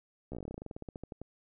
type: slowing click train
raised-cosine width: 2 ms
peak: -28 dBFS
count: 22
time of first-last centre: 0.32-1.216 s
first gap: 14 ms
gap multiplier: 1.1
effects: none